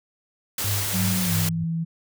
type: noise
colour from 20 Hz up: white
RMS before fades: -27 dBFS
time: 0.58-1.49 s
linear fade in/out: 2 ms
type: tone with tremolo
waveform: sine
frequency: 101.1 Hz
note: G#2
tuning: 46 cents flat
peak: -23 dBFS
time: 0.64-1.64 s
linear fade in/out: 5 ms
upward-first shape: sine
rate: 3 Hz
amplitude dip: 75%
type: tone with pitch glide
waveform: sine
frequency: 185 to 164.82 Hz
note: F#3 to E3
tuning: 0 to 0 cents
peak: -23 dBFS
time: 0.93-1.85 s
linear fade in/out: 20 ms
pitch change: -200 cents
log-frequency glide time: 1.22-1.35 s
effects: none